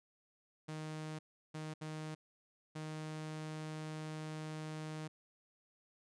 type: tone bursts at uneven times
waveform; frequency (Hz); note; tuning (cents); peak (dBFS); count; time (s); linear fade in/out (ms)
sawtooth; 155.56; D#3; 0; -38; 4; 0.68-1.19 / 1.54-1.74 / 1.81-2.15 / 2.75-5.08; 10
effects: resampled to 22050 Hz